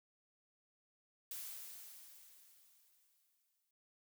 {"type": "noise with exponential decay", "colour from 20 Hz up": "blue", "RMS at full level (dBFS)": -45, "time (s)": [1.31, 3.71], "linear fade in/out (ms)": 2, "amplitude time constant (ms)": 520, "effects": []}